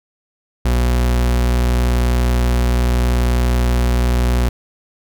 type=tone; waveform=40% pulse; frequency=60.8 Hz; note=B1; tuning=26 cents flat; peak=-12 dBFS; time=0.65-4.49 s; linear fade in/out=5 ms; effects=none